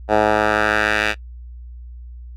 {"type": "tone with band-pass filter sweep", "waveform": "10% pulse", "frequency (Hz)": 106.5, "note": "G#2", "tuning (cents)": 44, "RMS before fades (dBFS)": -17, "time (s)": [0.08, 1.15], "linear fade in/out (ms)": 50, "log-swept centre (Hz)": [770, 2300], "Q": 1.8, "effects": ["noise-tail reverb RT60 0.1 s tail -21 dB re dry", "added 60 Hz sine -33 dBFS peak until 2.36 s"]}